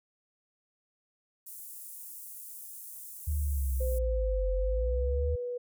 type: high-pass noise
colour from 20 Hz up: pink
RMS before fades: -45 dBFS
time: 1.46-3.99 s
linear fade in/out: 10 ms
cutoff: 9300 Hz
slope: 24 dB/octave
type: linear two-way sweep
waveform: sine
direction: down then up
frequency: 77 to 44.69 to 77 Hz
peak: -27 dBFS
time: 3.27-5.36 s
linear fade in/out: 10 ms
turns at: 4.54 s
type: tone with pitch glide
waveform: sine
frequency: 514 to 489.7 Hz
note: C5 to B4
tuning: -31 to -15 cents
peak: -32 dBFS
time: 3.8-5.58 s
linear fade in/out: 10 ms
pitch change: -84 cents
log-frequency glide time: 4.69-5.16 s
effects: none